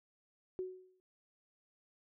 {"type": "tone with exponential decay", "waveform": "sine", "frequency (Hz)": 370.7, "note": "F#4", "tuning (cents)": 3, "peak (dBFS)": -34, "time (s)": [0.59, 1], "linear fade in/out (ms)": 0, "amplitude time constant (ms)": 88, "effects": []}